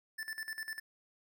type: tone with tremolo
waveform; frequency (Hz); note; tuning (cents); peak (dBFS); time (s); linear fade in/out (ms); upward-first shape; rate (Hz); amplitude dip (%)
square; 1760; A6; 0; -38; 0.18-0.8; 10; square; 10; 80
effects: none